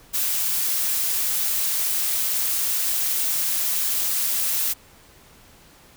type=noise; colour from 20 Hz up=blue; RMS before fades=-23 dBFS; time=0.13-4.74 s; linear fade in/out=20 ms; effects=pink hiss -51 dBFS RMS until 5.96 s